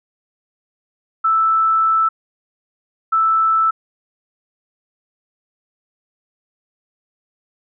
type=tone bursts at uneven times; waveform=sine; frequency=1318.5 Hz; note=E6; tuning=in tune; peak=-12 dBFS; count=2; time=1.24-2.09 / 3.12-3.71 s; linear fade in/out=10 ms; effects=none